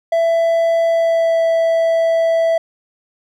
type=tone with pitch glide; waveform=triangle; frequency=665 to 659.3 Hz; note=E5 to E5; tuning=+15 to 0 cents; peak=-10 dBFS; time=0.12-2.58 s; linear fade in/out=5 ms; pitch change=-15 cents; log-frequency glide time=0.87-1.43 s; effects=none